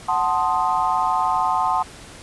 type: chord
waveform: sine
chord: F# diminished seventh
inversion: none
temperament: equal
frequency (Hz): 740 / 880 / 1046.5 / 1244.5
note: F#5 / A5 / C6 / Eb6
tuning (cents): 0 / 0 / 0 / 0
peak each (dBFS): -23 / -22 / -22 / -26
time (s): 0.08-1.83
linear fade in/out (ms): 10
effects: pink hiss -41 dBFS RMS until 2.22 s + resampled to 24000 Hz